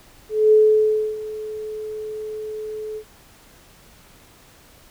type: tone with ADSR envelope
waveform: sine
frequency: 430.5 Hz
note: A4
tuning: 38 cents flat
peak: -9 dBFS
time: 0.29-3.04 s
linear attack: 230 ms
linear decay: 640 ms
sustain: -18 dB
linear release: 70 ms
effects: pink hiss -50 dBFS RMS until 4.9 s

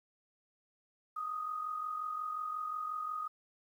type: tone with amplitude modulation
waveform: sine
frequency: 1244.5 Hz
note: D#6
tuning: in tune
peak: -33 dBFS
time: 1.16-3.28 s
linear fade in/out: 10 ms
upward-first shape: sine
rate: 45.6 Hz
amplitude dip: 55%
effects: 11-bit

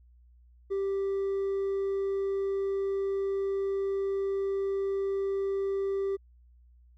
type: tone with hard clipping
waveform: sine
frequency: 392 Hz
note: G4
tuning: in tune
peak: -28 dBFS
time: 0.7-6.17 s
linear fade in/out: 20 ms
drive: 2 dB
effects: added 60 Hz sine -55 dBFS peak until 6.97 s

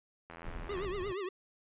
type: click train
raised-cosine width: 0.5 ms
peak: -32 dBFS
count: 47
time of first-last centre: 0.3-0.848 s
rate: 84 Hz
type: noise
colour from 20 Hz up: brown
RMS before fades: -43 dBFS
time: 0.44-1.13 s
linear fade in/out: 5 ms
type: tone with vibrato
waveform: square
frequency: 384.5 Hz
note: G4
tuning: 33 cents flat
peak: -36 dBFS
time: 0.69-1.29 s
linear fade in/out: 5 ms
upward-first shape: triangle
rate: 8.5 Hz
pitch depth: 170 cents each way
effects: resampled to 8000 Hz

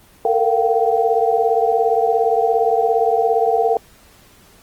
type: tone cluster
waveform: sine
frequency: 446.7 / 464 / 698 / 773 Hz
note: A4 / A#4 / F5 / G5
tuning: +26 / -8 / -1 / -24 cents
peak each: -19 dBFS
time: 0.25-3.77 s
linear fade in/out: 2 ms
effects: pink hiss -49 dBFS RMS until 4.62 s + Opus 24 kbps

